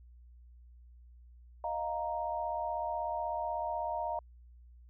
sine chord, Eb suspended second, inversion none, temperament equal, 622.3 / 698.5 / 932.3 Hz, Eb5 / F5 / Bb5, 0 / 0 / 0 cents, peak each -38 / -37 / -36 dBFS, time 1.64-4.19 s, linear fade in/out 2 ms, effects added 60 Hz sine -53 dBFS peak until 4.89 s

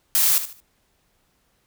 blue noise with echo, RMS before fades -18 dBFS, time 0.15-0.38 s, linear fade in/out 0 ms, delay 74 ms, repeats 3, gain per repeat -11 dB, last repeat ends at 0.602 s, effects pink hiss -66 dBFS RMS until 1.66 s

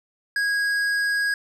sine tone with tanh clipping, 1647 Hz, G#6, 15 cents flat, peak -22 dBFS, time 0.36-1.34 s, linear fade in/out 2 ms, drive 11 dB, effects none

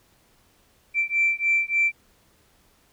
sine beating tone pair, 2341 / 2344.4 Hz, D7 / D7, -6 / -4 cents, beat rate 3.4 Hz, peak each -22 dBFS, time 0.94-1.92 s, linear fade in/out 50 ms, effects tanh soft clip ceiling -12 dBFS + pink hiss -61 dBFS RMS until 2.92 s

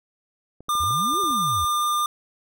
clicks, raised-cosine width 2 ms, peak -29 dBFS, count 8, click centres 0.606 / 0.685 / 0.753 / 0.837 / 0.908 / 1.136 / 1.238 / 1.308 s
square tone, 1201 Hz, D6, 38 cents sharp, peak -21 dBFS, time 0.69-2.06 s, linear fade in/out 2 ms
sine exponential two-way sweep, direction up then down, 73.42 to 415.3 to 73.42 Hz, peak -29 dBFS, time 0.8-1.65 s, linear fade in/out 5 ms, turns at 1.2 s
effects none

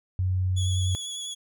sine tone, 92.5 Hz, F#2, in tune, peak -22 dBFS, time 0.19-0.95 s, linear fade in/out 0 ms
25% pulse tone with vibrato, 3380 Hz, G#7, 30 cents sharp, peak -28 dBFS, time 0.56-1.35 s, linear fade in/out 20 ms, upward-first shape square, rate 10 Hz, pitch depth 18 cents each way
effects none

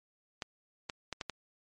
clicks, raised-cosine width 0.2 ms, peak -19 dBFS, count 5, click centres 0.422 / 0.898 / 1.127 / 1.212 / 1.297 s, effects MP3 48 kbps

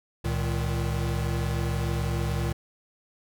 square tone cluster, 68.1 / 114.7 / 154.7 Hz, C#2 / A#2 / D#3, -30 / -28 / -10 cents, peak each -30 / -30 / -32 dBFS, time 0.24-2.53 s, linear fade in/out 10 ms, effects none

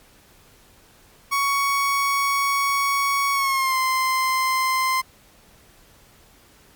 30% pulse tone with pitch glide, 1116 to 1041.3 Hz, C#6 to C6, +11 to -9 cents, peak -16 dBFS, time 1.31-5.02 s, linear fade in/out 20 ms, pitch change -120 cents, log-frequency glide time 3.33-3.78 s, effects pink hiss -53 dBFS RMS until 6.75 s + MP3 96 kbps

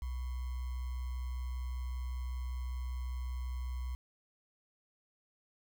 sine tone with sample-and-hold, 62.6 Hz, B1, 24 cents sharp, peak -35 dBFS, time 0.02-3.95 s, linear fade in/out 0 ms, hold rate 1050 Hz, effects none

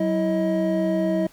triangle tone cluster, 187.3 / 327.9 / 631 Hz, F#3 / E4 / D#5, +21 / -9 / +24 cents, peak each -22 dBFS, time 0-1.27 s, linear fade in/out 5 ms, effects pink hiss -53 dBFS RMS until 1.32 s

